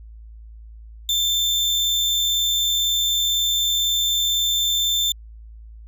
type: tone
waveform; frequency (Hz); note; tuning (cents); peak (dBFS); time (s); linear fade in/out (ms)
35% pulse; 3558; A7; +19; -16; 1.09-5.12; 2
effects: added 55 Hz sine -38 dBFS peak until 5.87 s